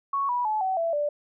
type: tone with pitch steps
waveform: sine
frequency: 1108.7 / 976.4 / 859.9 / 757.3 / 666.9 / 587.3 Hz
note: C#6 / B5 / A5 / F#5 / E5 / D5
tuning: 0 / -20 / -40 / +40 / +20 / 0 cents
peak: -23 dBFS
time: 0.13-1.09 s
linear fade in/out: 5 ms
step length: 160 ms
effects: none